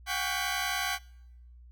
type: tone cluster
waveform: 20% pulse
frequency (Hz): 725 / 796 / 1123 / 1540 / 1987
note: F#5 / G5 / C#6 / G6 / B6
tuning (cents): -35 / +26 / +22 / -31 / +10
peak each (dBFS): -31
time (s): 0.06-0.99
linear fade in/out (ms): 50
effects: noise-tail reverb RT60 0.9 s tail -25 dB re dry + added 60 Hz sine -49 dBFS peak until 1.71 s